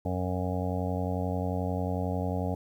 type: harmonic tone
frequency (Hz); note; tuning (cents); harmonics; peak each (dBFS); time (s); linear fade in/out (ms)
91.2; F#2; -24; 1 / 2 / 3 / 5 / 6 / 7 / 8 / 9; -31 / -34 / -36 / -38 / -39 / -39 / -40 / -41; 0.05-2.55; 5
effects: 10-bit